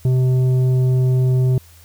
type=tone with tanh clipping; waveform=triangle; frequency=128.3 Hz; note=C3; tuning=34 cents flat; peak=-14 dBFS; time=0.05-1.58 s; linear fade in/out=2 ms; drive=12 dB; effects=added 83 Hz sine -45 dBFS peak until 1.84 s + white hiss -49 dBFS RMS until 1.84 s

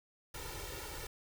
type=noise with comb filter; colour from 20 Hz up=pink; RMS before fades=-44 dBFS; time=0.34-1.07 s; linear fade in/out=5 ms; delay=2.2 ms; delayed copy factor=+1; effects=none

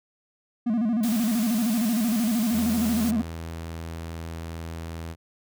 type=tone with vibrato; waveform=triangle; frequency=225.7 Hz; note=A3; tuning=44 cents sharp; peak=-19 dBFS; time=0.66-3.22 s; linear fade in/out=10 ms; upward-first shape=square; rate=13 Hz; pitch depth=110 cents each way
type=noise; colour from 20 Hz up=white; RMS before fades=-35 dBFS; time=1.03-3.11 s; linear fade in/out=5 ms
type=tone; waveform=sawtooth; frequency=82.41 Hz; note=E2; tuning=in tune; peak=-29 dBFS; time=2.51-5.16 s; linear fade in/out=50 ms
effects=none

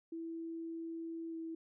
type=tone with pitch glide; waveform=sine; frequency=329.6 to 326.4 Hz; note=E4 to E4; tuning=0 to -17 cents; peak=-40 dBFS; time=0.12-1.55 s; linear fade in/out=5 ms; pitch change=-17 cents; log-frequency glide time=1.3-1.35 s; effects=none

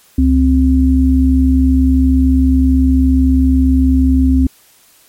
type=tone pair together; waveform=sine; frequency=69.29 / 261.6 Hz; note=C#2 / C4; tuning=0 / 0 cents; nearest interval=octave + major seventh; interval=2300 cents; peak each=-10 dBFS; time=0.18-4.47 s; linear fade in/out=5 ms; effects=white hiss -48 dBFS RMS until 5.08 s + MP3 64 kbps

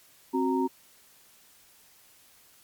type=tone cluster; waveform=sine; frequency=264.4 / 368.9 / 927 Hz; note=C4 / F#4 / A#5; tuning=+18 / -5 / -10 cents; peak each=-26 / -28 / -30 dBFS; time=0.33-0.68 s; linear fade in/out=20 ms; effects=white hiss -58 dBFS RMS until 2.63 s + MP3 96 kbps

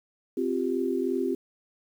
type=chord; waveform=sine; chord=C suspended fourth; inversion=none; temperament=equal; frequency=261.6 / 349.2 / 392 Hz; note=C4 / F4 / G4; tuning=0 / 0 / 0 cents; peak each=-29 dBFS; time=0.37-1.35 s; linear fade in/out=5 ms; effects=9-bit

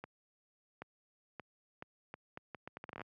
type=accelerating click train; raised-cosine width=0.5 ms; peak=-29 dBFS; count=17; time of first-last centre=0.04-3.016 s; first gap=780 ms; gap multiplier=0.74; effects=high-pass 100 Hz 12 dB/octave

